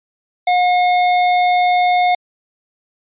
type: tone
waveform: square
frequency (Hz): 720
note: F#5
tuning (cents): -47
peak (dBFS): -12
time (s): 0.47-2.15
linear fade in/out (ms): 5
effects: resampled to 8000 Hz